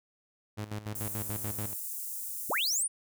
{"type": "tone with tremolo", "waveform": "sawtooth", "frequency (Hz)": 105.6, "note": "G#2", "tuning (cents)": 29, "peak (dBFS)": -30, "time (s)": [0.57, 1.74], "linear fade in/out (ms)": 20, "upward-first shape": "square", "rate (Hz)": 6.9, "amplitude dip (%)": 75}
{"type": "high-pass noise", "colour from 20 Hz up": "white", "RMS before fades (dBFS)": -38, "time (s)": [0.95, 2.83], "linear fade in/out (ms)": 5, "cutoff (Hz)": 7700, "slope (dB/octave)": 24}
{"type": "linear sweep", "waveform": "sine", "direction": "up", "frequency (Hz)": [35.58, 9770], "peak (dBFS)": -27, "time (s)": [2.49, 2.88], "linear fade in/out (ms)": 20}
{"effects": []}